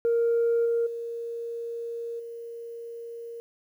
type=tone with level steps; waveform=sine; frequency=466.2 Hz; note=A#4; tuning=in tune; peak=-19 / -21 / -31 / -36 dBFS; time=0.05-3.4 s; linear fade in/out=0 ms; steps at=0.65 / 0.86 / 2.19 s; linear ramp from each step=10 ms; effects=tanh soft clip ceiling -18 dBFS + 10-bit